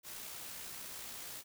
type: noise with amplitude modulation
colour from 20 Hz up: white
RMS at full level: -45 dBFS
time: 0.03-1.44 s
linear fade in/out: 50 ms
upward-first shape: sine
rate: 60.5 Hz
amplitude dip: 30%
effects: none